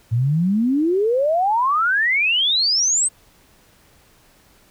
sine exponential sweep, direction up, 110 to 8490 Hz, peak -15 dBFS, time 0.11-3.09 s, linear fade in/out 20 ms, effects pink hiss -54 dBFS RMS until 4.7 s

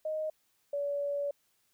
sine tone pair in turn, 622.3 / 571 Hz, D#5 / D5, 0 / -49 cents, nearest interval minor second, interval 149 cents, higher first, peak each -31 / -30 dBFS, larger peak second, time 0.05-0.3 / 0.73-1.31 s, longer second, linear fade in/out 5 ms, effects white hiss -73 dBFS RMS until 1.73 s

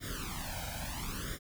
pink noise with flanger, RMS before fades -39 dBFS, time 0-1.39 s, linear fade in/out 50 ms, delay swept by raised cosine 0.57 to 1.32 ms, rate 0.74 Hz, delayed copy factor +1, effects none

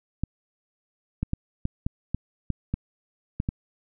clicks, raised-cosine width 5 ms, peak -13 dBFS, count 10, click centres 0.236 / 1.23 / 1.334 / 1.654 / 1.865 / 2.146 / 2.503 / 2.74 / 3.401 / 3.489 s, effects none

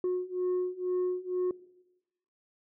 sine beating tone pair, 362.3 / 364.4 Hz, F#4 / F#4, -36 / -26 cents, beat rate 2.1 Hz, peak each -31 / -29 dBFS, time 0.04-1.51 s, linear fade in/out 2 ms, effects noise-tail reverb RT60 1.0 s tail -21 dB re dry + tanh soft clip ceiling -25 dBFS

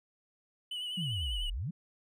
triangle tone with vibrato, 2960 Hz, F#7, in tune, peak -34 dBFS, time 0.71-1.5 s, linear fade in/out 5 ms, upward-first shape triangle, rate 10 Hz, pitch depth 58 cents each way
sine exponential two-way sweep, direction down then up, 192.7 to 32.08 to 192.7 Hz, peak -33 dBFS, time 0.97-1.71 s, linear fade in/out 10 ms, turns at 1.48 s
effects none

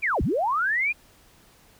sine linear two-way sweep, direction down then up, 2489 to 35.02 to 2489 Hz, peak -21 dBFS, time 0.02-0.93 s, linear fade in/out 20 ms, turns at 0.22 s, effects pink hiss -56 dBFS RMS until 1.79 s

